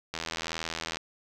click train, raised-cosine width 0.2 ms, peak -15 dBFS, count 69, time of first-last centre 0.14-0.97 s, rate 81.9 Hz, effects none

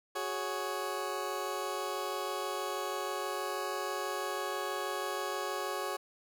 20% pulse chord, F# suspended second, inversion none, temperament just, 370 / 416.2 / 555 Hz, F#4 / G#4 / C#5, 0 / +4 / +2 cents, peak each -34 dBFS, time 0.15-5.97 s, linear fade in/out 10 ms, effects none

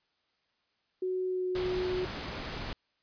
sine tone with pitch glide, 370.2 to 366.2 Hz, F#4 to F#4, +1 to -18 cents, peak -29 dBFS, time 1.02-2.05 s, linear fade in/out 5 ms, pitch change -19 cents, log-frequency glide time 1.27-1.48 s
pink noise, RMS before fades -38 dBFS, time 1.55-2.73 s, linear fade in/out 2 ms
effects white hiss -75 dBFS RMS until 3.02 s + resampled to 11025 Hz

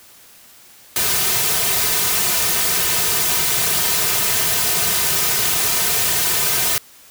white noise with comb filter, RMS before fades -18 dBFS, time 0.96-6.78 s, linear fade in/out 2 ms, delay 3.6 ms, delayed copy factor -0.75, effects white hiss -46 dBFS RMS until 7.1 s

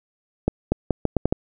accelerating click train, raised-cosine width 2 ms, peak -5 dBFS, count 7, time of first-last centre 0.48-1.325 s, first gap 240 ms, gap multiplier 0.78, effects none

